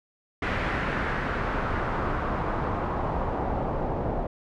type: noise with low-pass filter sweep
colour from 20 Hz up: pink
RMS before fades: -28 dBFS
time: 0.42-4.27 s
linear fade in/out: 5 ms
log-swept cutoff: 2000 to 700 Hz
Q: 1.7
effects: none